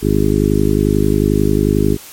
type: harmonic tone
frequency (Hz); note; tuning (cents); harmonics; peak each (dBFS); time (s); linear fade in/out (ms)
51.2; G#1; -24; 1 / 2 / 3 / 4 / 5 / 6 / 7 / 8; -19 / -19 / -19 / -19 / -19 / -19 / -19 / -19; 0.01-1.98; 50
effects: white hiss -36 dBFS RMS until 2.12 s + MP3 64 kbps